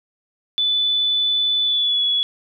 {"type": "tone with pitch glide", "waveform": "sine", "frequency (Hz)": [3489, 3386], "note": ["A7", "G#7"], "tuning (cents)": [-15, 33], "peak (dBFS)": -16, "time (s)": [0.58, 2.23], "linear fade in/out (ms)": 0, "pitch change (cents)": -52, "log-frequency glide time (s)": [1.63, 2.03], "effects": []}